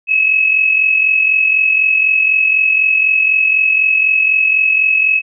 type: tone pair together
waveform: sine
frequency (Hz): 2536 / 2580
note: D#7 / E7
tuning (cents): +32 / -38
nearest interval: unison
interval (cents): 30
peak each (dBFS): -17 / -10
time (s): 0.07-5.22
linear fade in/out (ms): 50
effects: none